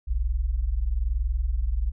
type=tone pair together; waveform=sine; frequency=40.09 / 61.1 Hz; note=E1 / B1; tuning=-47 / -18 cents; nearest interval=perfect fifth; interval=729 cents; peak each=-26 / -24 dBFS; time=0.07-1.92 s; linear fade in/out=20 ms; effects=none